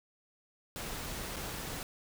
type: noise with dropouts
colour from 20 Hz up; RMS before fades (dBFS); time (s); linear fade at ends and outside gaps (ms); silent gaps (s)
pink; -40; 0.76-1.83; 0; 1.361-1.366
effects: none